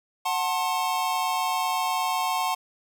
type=chord; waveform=square; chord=F# diminished; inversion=none; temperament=just; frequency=740 / 888 / 1065.6 Hz; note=F#5 / A5 / C6; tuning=0 / +16 / +31 cents; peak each=-29 dBFS; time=0.25-2.55 s; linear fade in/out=10 ms; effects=none